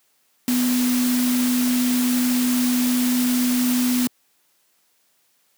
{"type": "tone in noise", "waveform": "sine", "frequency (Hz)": 248.3, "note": "B3", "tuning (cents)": 9, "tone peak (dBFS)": -17, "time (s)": [0.48, 4.07], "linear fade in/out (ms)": 0, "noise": "white", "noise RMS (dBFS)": -27, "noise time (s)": [0.48, 4.07], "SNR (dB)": 7, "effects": ["white hiss -64 dBFS RMS until 5.57 s", "high-pass 150 Hz 12 dB/octave"]}